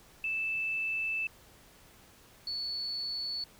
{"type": "tone pair in turn", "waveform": "sine", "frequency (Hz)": [2637, 4435], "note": ["E7", "C#8"], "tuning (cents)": [0, 0], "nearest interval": "major sixth", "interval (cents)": 900, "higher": "second", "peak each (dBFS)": [-30, -33], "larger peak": "first", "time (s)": [[0.24, 1.27], [2.47, 3.44]], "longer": "first", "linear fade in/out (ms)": 2, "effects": ["pink hiss -58 dBFS RMS until 3.59 s"]}